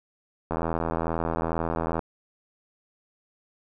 click train, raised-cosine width 1 ms, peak -13 dBFS, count 123, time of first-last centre 0.51-1.992 s, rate 82.3 Hz, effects none

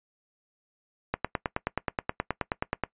click train, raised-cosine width 0.5 ms, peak -11 dBFS, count 17, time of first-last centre 1.14-2.837 s, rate 9.43 Hz, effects noise-tail reverb RT60 0.1 s tail -21 dB re dry + resampled to 8000 Hz

